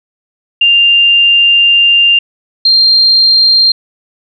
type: tone pair in turn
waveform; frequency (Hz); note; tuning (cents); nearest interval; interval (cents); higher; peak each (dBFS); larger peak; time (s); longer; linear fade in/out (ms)
sine; 2794 / 4186; F7 / C8; 0 / 0; perfect fifth; 700; second; -4; neither; 0.61-2.19 / 2.65-3.72; first; 5
effects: none